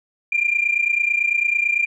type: tone pair together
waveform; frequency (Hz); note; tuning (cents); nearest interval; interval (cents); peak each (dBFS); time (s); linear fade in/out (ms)
sine; 2377 / 2406; D7 / D7; +20 / +41; unison; 21; -19; 0.32-1.86; 5
effects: tanh soft clip ceiling -9 dBFS